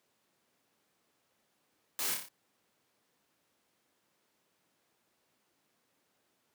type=noise with echo; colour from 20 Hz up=white; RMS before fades=-35 dBFS; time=1.99-2.14 s; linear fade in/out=0 ms; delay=29 ms; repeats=5; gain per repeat=-4 dB; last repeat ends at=2.285 s; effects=pink hiss -75 dBFS RMS until 6.54 s + high-pass 200 Hz 12 dB/octave